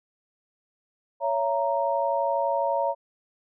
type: chord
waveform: sine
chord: A# diminished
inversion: first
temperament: just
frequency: 559.4 / 671.3 / 932.3 Hz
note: C#5 / E5 / A#5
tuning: +16 / +31 / 0 cents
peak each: -26 / -28 / -26 dBFS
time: 1.2-2.95 s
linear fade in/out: 50 ms
effects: none